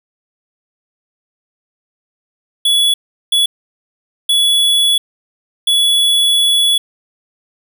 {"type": "tone bursts at uneven times", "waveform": "square", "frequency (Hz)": 3396, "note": "G#7", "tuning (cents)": 38, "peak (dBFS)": -10, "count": 4, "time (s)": [[2.65, 2.94], [3.32, 3.46], [4.29, 4.98], [5.67, 6.78]], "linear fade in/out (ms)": 5, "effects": []}